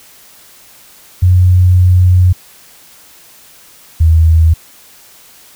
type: tone pair in turn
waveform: sine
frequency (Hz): 90.7 / 80.8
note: F#2 / E2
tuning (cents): -34 / -34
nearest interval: major second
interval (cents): 200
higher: first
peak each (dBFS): -4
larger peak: neither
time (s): 1.22-2.33 / 4-4.54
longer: first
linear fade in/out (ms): 10
effects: white hiss -41 dBFS RMS until 5.55 s